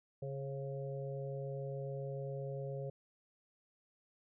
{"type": "harmonic tone with a mistuned harmonic", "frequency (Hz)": 138.59, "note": "C#3", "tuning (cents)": 0, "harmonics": [1, 3, 4, 5], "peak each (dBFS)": [-41, -46, -44, -56], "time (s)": [0.22, 2.9], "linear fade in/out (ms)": 5, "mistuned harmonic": 4, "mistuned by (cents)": -36, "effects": []}